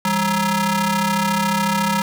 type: ring-modulated tone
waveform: sawtooth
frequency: 370 Hz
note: F#4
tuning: in tune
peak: -10 dBFS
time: 0.05-2.02 s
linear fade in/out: 2 ms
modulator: 572 Hz
effects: none